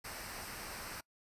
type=noise with comb filter; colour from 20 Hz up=pink; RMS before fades=-45 dBFS; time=0.04-1.01 s; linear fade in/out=10 ms; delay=0.29 ms; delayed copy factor=-0.55; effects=noise-tail reverb RT60 0.1 s tail -25 dB re dry + resampled to 32000 Hz